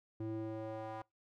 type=tone with band-pass filter sweep; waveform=square; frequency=110 Hz; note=A2; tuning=in tune; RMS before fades=-42 dBFS; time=0.2-1.02 s; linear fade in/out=5 ms; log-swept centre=270 to 870 Hz; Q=2.1; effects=noise-tail reverb RT60 0.2 s tail -24 dB re dry